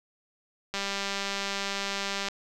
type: click train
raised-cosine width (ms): 0.2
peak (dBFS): -14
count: 307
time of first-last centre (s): 0.74-2.285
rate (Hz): 198
effects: none